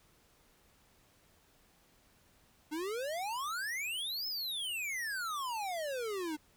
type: exponential two-way sweep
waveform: square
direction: up then down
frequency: 293.7 to 5274 to 293.7 Hz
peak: -36 dBFS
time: 2.71-6.37 s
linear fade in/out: 20 ms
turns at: 4.27 s
effects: pink hiss -67 dBFS RMS until 6.56 s